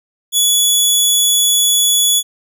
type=tone; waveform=15% pulse; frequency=3400 Hz; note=G#7; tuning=40 cents sharp; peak=-3 dBFS; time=0.32-2.23 s; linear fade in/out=50 ms; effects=none